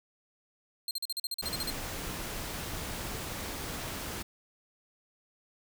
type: tone bursts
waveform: sawtooth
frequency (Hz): 4183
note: C8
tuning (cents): -1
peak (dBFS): -29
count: 12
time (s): 0.88-1.702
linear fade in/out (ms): 2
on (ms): 30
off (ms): 42
type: noise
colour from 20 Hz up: pink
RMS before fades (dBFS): -38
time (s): 1.42-4.23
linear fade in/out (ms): 10
effects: none